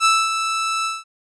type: tone with ADSR envelope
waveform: sawtooth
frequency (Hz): 1318.5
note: E6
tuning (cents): 0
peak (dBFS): -8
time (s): 0-1.04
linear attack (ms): 48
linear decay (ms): 240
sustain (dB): -8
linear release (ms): 190
effects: resampled to 22050 Hz